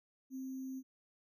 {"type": "tone with sample-and-hold", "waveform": "sine", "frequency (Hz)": 263.1, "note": "C4", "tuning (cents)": 10, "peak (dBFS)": -40, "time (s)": [0.3, 0.83], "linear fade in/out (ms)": 50, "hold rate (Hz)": 6300, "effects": []}